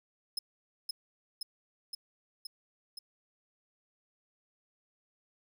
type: tone with echo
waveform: 40% pulse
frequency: 5140 Hz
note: E8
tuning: 45 cents flat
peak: -30 dBFS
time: 0.37-0.39 s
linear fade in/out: 5 ms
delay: 520 ms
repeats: 5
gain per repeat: -2 dB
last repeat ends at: 2.99 s
effects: none